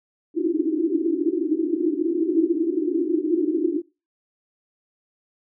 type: band-pass noise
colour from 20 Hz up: pink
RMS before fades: -22 dBFS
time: 0.34-3.82 s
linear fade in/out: 50 ms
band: 300 to 360 Hz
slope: 96 dB/octave
effects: noise-tail reverb RT60 0.3 s tail -24 dB re dry